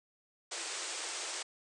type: band-pass noise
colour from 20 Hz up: white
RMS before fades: -40 dBFS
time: 0.51-1.43 s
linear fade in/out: 10 ms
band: 320 to 8900 Hz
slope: 96 dB/octave
effects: none